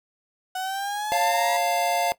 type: exponential sweep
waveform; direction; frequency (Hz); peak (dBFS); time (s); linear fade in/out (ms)
35% pulse; up; 740 to 967; -25; 0.55-1.57; 5
type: chord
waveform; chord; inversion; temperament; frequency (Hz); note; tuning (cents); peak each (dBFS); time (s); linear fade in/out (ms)
square; Db augmented; none; equal with one note detuned; 554.4 / 698.5 / 890.7; Db5 / F5 / A5; 0 / 0 / +21; -30 / -24 / -28; 1.12-2.12; 0
effects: noise-tail reverb RT60 0.1 s tail -17 dB re dry